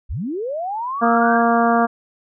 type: linear sweep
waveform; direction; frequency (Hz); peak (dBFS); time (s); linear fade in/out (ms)
sine; up; 36 to 1671; -22; 0.09-1.42; 20
type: harmonic tone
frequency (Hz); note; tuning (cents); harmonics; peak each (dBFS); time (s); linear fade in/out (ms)
233.1; A#3; 0; 1 / 2 / 3 / 4 / 5 / 6 / 7; -18 / -22 / -17 / -25 / -21 / -25 / -29; 1.01-1.87; 20
effects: none